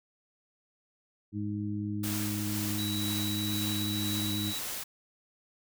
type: harmonic tone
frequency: 103.83 Hz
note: G#2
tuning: in tune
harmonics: 1 / 2 / 3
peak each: -35 / -35 / -36 dBFS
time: 1.32-4.54 s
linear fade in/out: 50 ms
type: noise with tremolo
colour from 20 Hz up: white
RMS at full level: -36 dBFS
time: 2.03-4.84 s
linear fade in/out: 10 ms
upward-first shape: sine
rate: 2 Hz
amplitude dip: 30%
type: tone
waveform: triangle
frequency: 3907 Hz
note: B7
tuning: 19 cents flat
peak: -34 dBFS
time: 2.78-4.59 s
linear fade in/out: 10 ms
effects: none